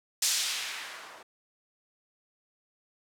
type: noise with low-pass filter sweep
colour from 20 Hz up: violet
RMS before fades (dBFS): -33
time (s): 0.22-1.23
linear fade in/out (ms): 5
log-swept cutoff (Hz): 6400 to 760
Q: 1
effects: none